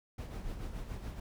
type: noise with tremolo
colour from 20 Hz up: brown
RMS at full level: -39 dBFS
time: 0.18-1.2 s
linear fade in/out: 5 ms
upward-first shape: sine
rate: 7 Hz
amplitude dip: 50%
effects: none